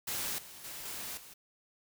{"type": "noise with level steps", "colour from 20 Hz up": "white", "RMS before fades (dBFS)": [-36, -50, -44, -41, -52], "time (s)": [0.07, 1.34], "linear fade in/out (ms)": 10, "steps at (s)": [0.38, 0.64, 0.85, 1.17], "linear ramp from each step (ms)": 5, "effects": []}